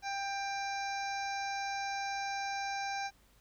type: harmonic tone with a mistuned harmonic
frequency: 792 Hz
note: G5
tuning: 18 cents sharp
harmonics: 1 / 2 / 3 / 5 / 6 / 7 / 8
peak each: -36 / -42 / -43 / -49 / -52 / -47 / -50 dBFS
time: 0.02-3.11 s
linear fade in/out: 50 ms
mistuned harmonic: 6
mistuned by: +36 cents
effects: added 50 Hz sine -67 dBFS peak until 3.4 s + pink hiss -67 dBFS RMS until 3.4 s